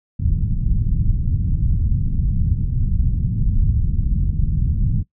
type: low-pass noise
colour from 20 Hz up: pink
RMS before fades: -18 dBFS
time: 0.19-5.03 s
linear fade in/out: 10 ms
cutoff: 160 Hz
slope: 24 dB/octave
effects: noise-tail reverb RT60 0.1 s tail -18 dB re dry